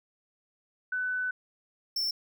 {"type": "tone pair in turn", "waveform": ["sine", "square"], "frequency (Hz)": [1500, 5386], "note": ["F#6", "E8"], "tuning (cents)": [23, 36], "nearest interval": "octave + minor seventh", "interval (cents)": 2213, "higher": "second", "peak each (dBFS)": -28, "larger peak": "neither", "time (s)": [[0.92, 1.31], [1.96, 2.11]], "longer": "first", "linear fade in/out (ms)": 5, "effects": []}